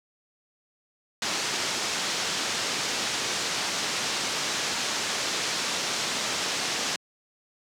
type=low-pass noise; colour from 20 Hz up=white; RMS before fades=-29 dBFS; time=1.22-6.96 s; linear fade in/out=2 ms; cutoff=6600 Hz; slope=24 dB/octave; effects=high-pass 150 Hz 12 dB/octave